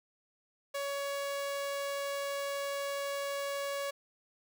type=tone; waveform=sawtooth; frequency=561 Hz; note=C#5; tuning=21 cents sharp; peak=-30 dBFS; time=0.74-3.91 s; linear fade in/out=10 ms; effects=12-bit